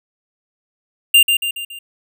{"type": "tone with echo", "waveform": "square", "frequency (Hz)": 2794, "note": "F7", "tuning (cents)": 0, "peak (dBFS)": -7, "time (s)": [1.14, 1.23], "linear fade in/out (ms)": 5, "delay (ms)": 140, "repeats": 4, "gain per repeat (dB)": -6, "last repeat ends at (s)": 1.79, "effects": []}